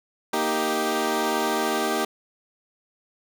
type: chord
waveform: 15% pulse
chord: Eb major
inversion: second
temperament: equal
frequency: 233.1 / 311.1 / 392 Hz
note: Bb3 / Eb4 / G4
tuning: 0 / 0 / 0 cents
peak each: -22 / -21 / -19 dBFS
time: 0.33-2.05 s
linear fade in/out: 5 ms
effects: none